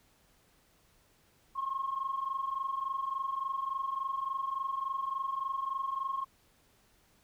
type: tone pair together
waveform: sine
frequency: 1059.5 / 1083 Hz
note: C6 / C#6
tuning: +21 / -41 cents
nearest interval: unison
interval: 38 cents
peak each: -36 / -33 dBFS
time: 1.55-6.25 s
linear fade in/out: 20 ms
effects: tanh soft clip ceiling -25 dBFS + pink hiss -67 dBFS RMS until 7.23 s